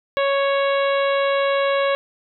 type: harmonic tone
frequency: 554.4 Hz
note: C#5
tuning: in tune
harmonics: 1 / 2 / 3 / 4 / 5 / 6 / 7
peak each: -18 / -24 / -28 / -30 / -32 / -34 / -35 dBFS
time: 0.17-1.95 s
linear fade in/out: 0 ms
effects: none